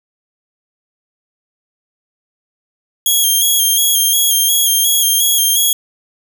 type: tone with vibrato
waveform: 5% pulse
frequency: 3258 Hz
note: G#7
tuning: 34 cents flat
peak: -3 dBFS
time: 3.06-5.73 s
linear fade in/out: 2 ms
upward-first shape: square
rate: 2.8 Hz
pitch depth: 36 cents each way
effects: none